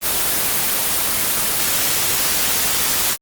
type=noise; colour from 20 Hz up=white; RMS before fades=-18 dBFS; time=0.01-3.17 s; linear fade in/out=50 ms; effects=Opus 24 kbps